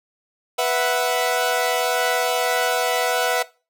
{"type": "chord", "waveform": "sawtooth", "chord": "B suspended fourth", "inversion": "none", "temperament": "equal", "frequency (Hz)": [493.9, 659.3, 740], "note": ["B4", "E5", "F#5"], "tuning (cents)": [0, 0, 0], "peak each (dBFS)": -19, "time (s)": [0.58, 3.43], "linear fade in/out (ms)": 10, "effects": ["noise-tail reverb RT60 0.3 s tail -19 dB re dry"]}